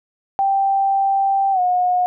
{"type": "tone with pitch glide", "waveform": "sine", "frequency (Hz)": [784, 723.1], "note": ["G5", "F#5"], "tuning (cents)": [0, -40], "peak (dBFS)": -14, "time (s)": [0.39, 2.06], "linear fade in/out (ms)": 0, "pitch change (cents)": -140, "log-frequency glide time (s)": [1.52, 1.6], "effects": []}